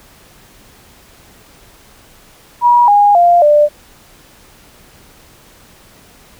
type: tone with pitch steps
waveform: sine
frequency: 963 / 819.2 / 696.9 / 592.8 Hz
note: B5 / G#5 / F5 / D5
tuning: -44 / -24 / -4 / +16 cents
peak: -5 dBFS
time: 2.61-3.69 s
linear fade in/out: 50 ms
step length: 270 ms
effects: pink hiss -44 dBFS RMS until 6.39 s